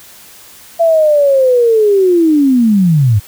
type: linear sweep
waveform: sine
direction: down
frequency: 677 to 95.3 Hz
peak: -6 dBFS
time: 0.79-3.2 s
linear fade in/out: 20 ms
effects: white hiss -38 dBFS RMS until 3.27 s